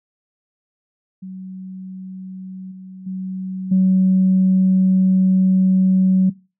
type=tone with level steps; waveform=sine; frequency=187.6 Hz; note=F#3; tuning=24 cents sharp; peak=-29 / -33 / -23 / -10 dBFS; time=1.22-6.3 s; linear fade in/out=10 ms; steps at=2.71 / 3.06 / 3.71 s; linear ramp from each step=10 ms; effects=noise-tail reverb RT60 0.3 s tail -21 dB re dry + tanh soft clip ceiling -6 dBFS